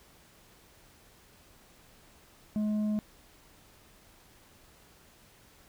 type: tone with tanh clipping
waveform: sine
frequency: 211.8 Hz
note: G#3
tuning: 34 cents sharp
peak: -28 dBFS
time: 2.56-2.99 s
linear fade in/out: 0 ms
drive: 5 dB
effects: pink hiss -59 dBFS RMS until 5.68 s